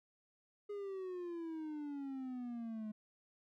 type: exponential sweep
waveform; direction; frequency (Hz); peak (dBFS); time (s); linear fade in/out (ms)
triangle; down; 415.3 to 211.7; -39; 0.69-2.92; 10
effects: none